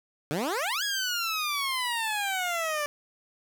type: exponential two-way sweep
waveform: 15% pulse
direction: up then down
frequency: 139.3 to 1683 to 580 Hz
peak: -21 dBFS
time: 0.31-2.86 s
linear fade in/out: 0 ms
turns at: 0.83 s
effects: none